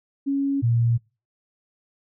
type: tone pair in turn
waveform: sine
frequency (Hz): 277.2 / 117.29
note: C#4 / A#2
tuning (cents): 0 / +11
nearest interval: octave + minor third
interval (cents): 1489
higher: first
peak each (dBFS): -20 / -17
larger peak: second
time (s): 0.26-0.62 / 0.62-0.98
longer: neither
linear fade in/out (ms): 20
effects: noise-tail reverb RT60 0.3 s tail -24 dB re dry